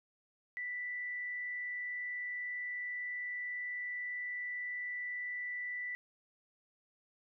sine tone with frequency modulation, 1975.5 Hz, B6, in tune, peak -37 dBFS, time 0.57-5.95 s, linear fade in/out 0 ms, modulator 98.1 Hz, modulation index 0.25, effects none

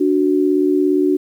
sine tone pair together, 292.7 / 370 Hz, D4 / F#4, -6 / 0 cents, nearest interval major third, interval 406 cents, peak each -15 dBFS, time 0-1.17 s, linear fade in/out 10 ms, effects 8-bit

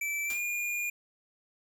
square tone with pitch glide, 2322 to 2423 Hz, D7 to D#7, -20 to -47 cents, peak -31 dBFS, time 0.01-0.9 s, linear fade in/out 5 ms, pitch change +73 cents, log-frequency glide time 0.25-0.38 s
white noise with exponential decay, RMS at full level -38 dBFS, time 0.3-0.5 s, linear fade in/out 2 ms, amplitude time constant 43 ms
effects none

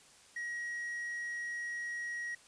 triangle tone, 1900 Hz, A#6, 33 cents sharp, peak -35 dBFS, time 0.36-2.35 s, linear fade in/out 5 ms, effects white hiss -60 dBFS RMS until 2.47 s + resampled to 22050 Hz

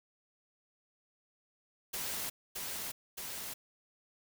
white noise with echo, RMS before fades -38 dBFS, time 1.93-2.3 s, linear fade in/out 10 ms, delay 620 ms, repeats 2, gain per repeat -2 dB, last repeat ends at 3.54 s, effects none

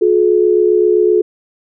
sine tone pair together, 359.2 / 426.9 Hz, F4 / G#4, +49 / +48 cents, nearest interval minor third, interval 299 cents, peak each -11 dBFS, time 0.01-1.22 s, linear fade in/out 10 ms, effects none

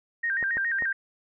sine tone with vibrato, 1717 Hz, A6, 43 cents flat, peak -24 dBFS, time 0.23-0.93 s, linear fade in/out 10 ms, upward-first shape square, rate 7.2 Hz, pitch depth 140 cents each way
clicks, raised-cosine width 1 ms, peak -23 dBFS, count 3, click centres 0.427 / 0.57 / 0.823 s
effects none

